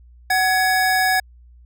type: tone pair together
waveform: square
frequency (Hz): 748 / 1679.2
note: F#5 / G#6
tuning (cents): +19 / +19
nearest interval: octave + major second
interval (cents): 1400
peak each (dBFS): -19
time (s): 0.3-1.2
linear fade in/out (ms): 5
effects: added 60 Hz sine -44 dBFS peak until 1.65 s